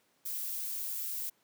violet noise, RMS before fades -37 dBFS, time 0.25-1.3 s, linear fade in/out 10 ms, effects pink hiss -71 dBFS RMS until 1.43 s + high-pass 200 Hz 12 dB/octave

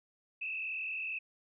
sine tone with frequency modulation, 2600 Hz, E7, 24 cents flat, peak -35 dBFS, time 0.41-1.19 s, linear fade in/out 10 ms, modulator 42.1 Hz, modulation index 2.2, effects none

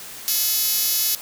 5% pulse tone with high-pass filter, 429.5 Hz, A4, 42 cents flat, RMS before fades -21 dBFS, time 0.28-1.15 s, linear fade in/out 0 ms, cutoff 8000 Hz, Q 0.87, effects white hiss -37 dBFS RMS until 1.21 s

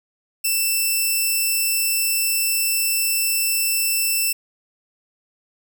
5% pulse tone, 2664 Hz, E7, 18 cents sharp, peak -9 dBFS, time 0.44-4.33 s, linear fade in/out 10 ms, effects none

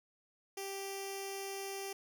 10% pulse tone with notch filter, 392 Hz, G4, in tune, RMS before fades -42 dBFS, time 0.57-1.93 s, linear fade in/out 5 ms, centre 1400 Hz, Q 0.58, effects none

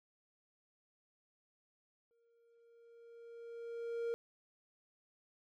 triangle tone with exponential growth, 466.2 Hz, A#4, in tune, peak -32 dBFS, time 2.11-4.14 s, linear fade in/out 0 ms, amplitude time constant 440 ms, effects none

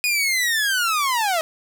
sawtooth linear sweep, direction down, 2489 to 622.3 Hz, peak -15 dBFS, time 0.04-1.41 s, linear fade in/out 0 ms, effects none

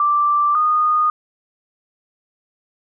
sine tone pair in turn, 1174.7 / 1230.1 Hz, D6 / D#6, 0 / -20 cents, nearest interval minor second, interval 80 cents, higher second, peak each -13 dBFS, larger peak neither, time 0-0.55 / 0.55-1.1 s, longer neither, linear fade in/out 2 ms, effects none

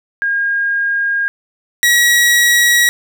sine / sawtooth tone pair in turn, 1622 / 1915.6 Hz, G#6 / A#6, -41 / +47 cents, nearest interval minor third, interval 288 cents, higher second, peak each -13 / -5 dBFS, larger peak second, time 0.22-1.28 / 1.83-2.89 s, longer neither, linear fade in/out 0 ms, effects none

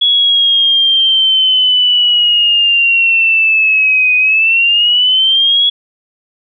sine linear two-way sweep, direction down then up, 3366 to 2489 to 3366 Hz, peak -7 dBFS, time 0.01-5.7 s, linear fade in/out 10 ms, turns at 4.16 s, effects none

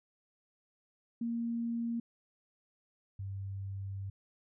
sine tone pair in turn, 233.1 / 97.75 Hz, A#3 / G2, 0 / -4 cents, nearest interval octave + minor third, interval 1504 cents, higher first, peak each -32 / -37 dBFS, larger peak first, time 1.21-2 / 3.19-4.1 s, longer second, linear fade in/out 5 ms, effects none

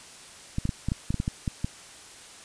clicks, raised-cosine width 5 ms, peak -14 dBFS, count 11, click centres 0.584 / 0.654 / 0.692 / 0.886 / 0.919 / 1.105 / 1.143 / 1.201 / 1.279 / 1.478 / 1.645 s, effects white hiss -47 dBFS RMS until 2.44 s + resampled to 22050 Hz

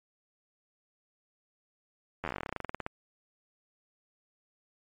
slowing click train, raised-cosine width 0.5 ms, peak -19 dBFS, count 22, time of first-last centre 2.24-2.864 s, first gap 11 ms, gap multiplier 1.09, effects MP3 64 kbps

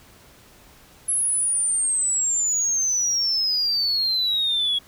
sine exponential sweep, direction down, 10960 to 3322 Hz, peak -18 dBFS, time 1.08-4.79 s, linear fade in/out 10 ms, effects tanh soft clip ceiling -16 dBFS + pink hiss -51 dBFS RMS until 4.87 s

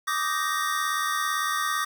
square chord, Eb major seventh, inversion third, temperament just, 1166.7 / 1244.5 / 1555.6 / 1866.8 Hz, D6 / Eb6 / G6 / Bb6, -12 / 0 / -14 / +2 cents, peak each -29 / -31 / -35 / -31 dBFS, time 0.07-1.85 s, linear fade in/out 10 ms, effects 9-bit

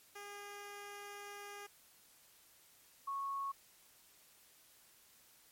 10% pulse / sine tone pair in turn, 407 / 1103 Hz, G#4 / C#6, -35 / -9 cents, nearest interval octave + perfect fourth, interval 1726 cents, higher second, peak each -39 / -37 dBFS, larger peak second, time 0.15-1.67 / 3.07-3.52 s, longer first, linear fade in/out 10 ms, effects white hiss -65 dBFS RMS until 5.51 s + MP3 64 kbps

